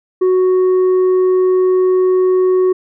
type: tone with tanh clipping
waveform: triangle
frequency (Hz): 370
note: F#4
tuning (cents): 0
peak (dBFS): -10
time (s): 0.21-2.73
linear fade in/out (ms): 10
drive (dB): 8
effects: none

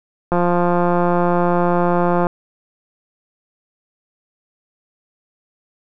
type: click train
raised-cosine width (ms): 1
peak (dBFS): -4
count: 342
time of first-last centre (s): 0.32-2.269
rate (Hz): 175
effects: none

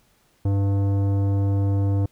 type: tone with tanh clipping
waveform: triangle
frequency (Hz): 99.1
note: G2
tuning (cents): +19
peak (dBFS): -20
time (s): 0.45-2.06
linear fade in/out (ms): 5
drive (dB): 18
effects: pink hiss -62 dBFS RMS until 2.11 s

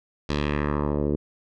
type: tone with low-pass filter sweep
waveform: 10% pulse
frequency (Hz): 73.42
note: D2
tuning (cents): 0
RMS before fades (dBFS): -25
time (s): 0.29-1.16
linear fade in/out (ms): 5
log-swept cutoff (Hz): 4800 to 380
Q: 1.7
effects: none

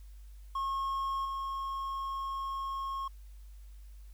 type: tone with level steps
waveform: triangle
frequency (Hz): 1085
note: C#6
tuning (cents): -37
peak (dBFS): -29 / -32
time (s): 0.55-3.08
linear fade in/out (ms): 5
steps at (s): 1.25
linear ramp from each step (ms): 2
effects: added 50 Hz sine -47 dBFS peak until 4.13 s + white hiss -68 dBFS RMS until 4.13 s

